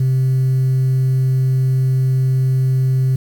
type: tone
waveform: sine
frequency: 130.81 Hz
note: C3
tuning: in tune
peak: -10 dBFS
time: 0-3.16 s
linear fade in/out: 5 ms
effects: tanh soft clip ceiling -11 dBFS + 7-bit